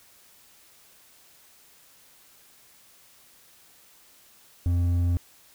sine tone with hard clipping, 87.31 Hz, F2, in tune, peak -22 dBFS, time 4.66-5.17 s, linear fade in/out 0 ms, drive 5 dB, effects white hiss -56 dBFS RMS until 5.54 s

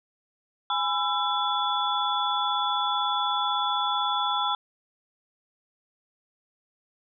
sine tone cluster, 826 / 1002 / 1341 / 3438 Hz, G#5 / B5 / E6 / A7, -10 / +25 / +29 / -41 cents, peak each -29 dBFS, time 0.7-4.55 s, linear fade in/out 2 ms, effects none

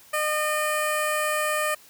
10% pulse tone with notch filter, 608 Hz, D#5, 40 cents flat, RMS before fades -25 dBFS, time 0.13-1.75 s, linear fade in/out 10 ms, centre 3700 Hz, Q 0.98, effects white hiss -52 dBFS RMS until 1.89 s

